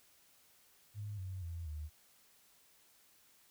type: tone with pitch steps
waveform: sine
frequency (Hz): 103.83 / 93.58 / 84.34 / 76.01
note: G#2 / F#2 / E2 / D#2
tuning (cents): 0 / +20 / +40 / -40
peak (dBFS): -40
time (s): 0.94-1.9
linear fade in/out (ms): 50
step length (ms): 240
effects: white hiss -67 dBFS RMS until 3.5 s